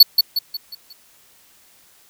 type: tone with echo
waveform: square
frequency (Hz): 4435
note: C#8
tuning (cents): 0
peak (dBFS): -3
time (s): 0-0.03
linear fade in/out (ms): 5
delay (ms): 180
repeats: 5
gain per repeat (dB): -7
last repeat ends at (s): 0.93
effects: white hiss -53 dBFS RMS until 2.09 s